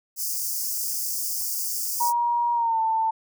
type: high-pass noise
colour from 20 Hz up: white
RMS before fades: -28 dBFS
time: 0.16-2.13 s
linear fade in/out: 50 ms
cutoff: 4800 Hz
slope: 96 dB/octave
type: tone with pitch glide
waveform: sine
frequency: 950 to 891.5 Hz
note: A#5 to A5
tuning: +33 to +22 cents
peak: -20 dBFS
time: 2-3.11 s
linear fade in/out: 10 ms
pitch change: -111 cents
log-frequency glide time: 2.54-2.8 s
effects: none